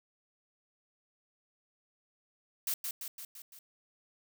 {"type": "noise with echo", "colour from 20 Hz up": "blue", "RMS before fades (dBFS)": -33, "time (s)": [2.67, 2.74], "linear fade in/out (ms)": 2, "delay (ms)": 170, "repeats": 5, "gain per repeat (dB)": -4, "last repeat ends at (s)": 3.59, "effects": []}